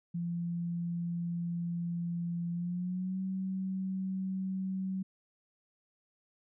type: tone with pitch glide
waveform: sine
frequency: 171.6 to 189.31 Hz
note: F3 to F#3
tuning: -30 to +40 cents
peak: -32 dBFS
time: 0.14-5.03 s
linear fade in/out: 10 ms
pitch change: +170 cents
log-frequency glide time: 2.52-3.2 s
effects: none